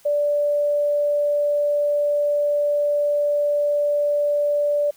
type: tone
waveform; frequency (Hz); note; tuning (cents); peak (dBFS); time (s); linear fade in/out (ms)
sine; 584; D5; -10; -17; 0.05-4.91; 10
effects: white hiss -54 dBFS RMS until 4.96 s